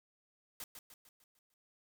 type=noise with echo; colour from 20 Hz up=white; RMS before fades=-45 dBFS; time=0.6-0.64 s; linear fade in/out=2 ms; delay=150 ms; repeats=6; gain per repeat=-6 dB; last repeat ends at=1.54 s; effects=none